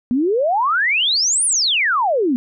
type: exponential two-way sweep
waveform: sine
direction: up then down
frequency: 233.1 to 9956 to 233.1 Hz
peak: -14 dBFS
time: 0.11-2.36 s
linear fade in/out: 0 ms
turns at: 1.45 s
effects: none